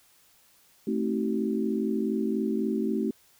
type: chord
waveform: sine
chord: A diminished seventh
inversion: none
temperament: just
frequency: 220 / 264 / 316.8 / 380.2 Hz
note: A3 / C4 / Eb4 / Gb4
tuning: 0 / +16 / +31 / +47 cents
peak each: -28 / -32 / -32 / -31 dBFS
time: 0.87-3.11 s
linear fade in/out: 5 ms
effects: white hiss -61 dBFS RMS until 3.39 s